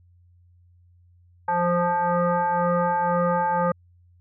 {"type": "tone with frequency modulation", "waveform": "sine", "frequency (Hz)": 174, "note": "F3", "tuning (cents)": -6, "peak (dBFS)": -19, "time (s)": [1.48, 3.72], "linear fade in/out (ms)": 5, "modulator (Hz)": 350, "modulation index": 3.2, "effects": ["added 88 Hz sine -53 dBFS peak until 4.2 s"]}